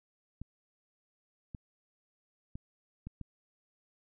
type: clicks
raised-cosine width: 5 ms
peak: -29 dBFS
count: 5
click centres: 0.416 / 1.548 / 2.555 / 3.07 / 3.213 s
effects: none